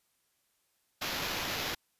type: noise with sample-and-hold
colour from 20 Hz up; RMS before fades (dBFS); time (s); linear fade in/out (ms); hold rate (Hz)
white; -35; 1.01-1.75; 10; 8820
effects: white hiss -75 dBFS RMS until 1.99 s + resampled to 32000 Hz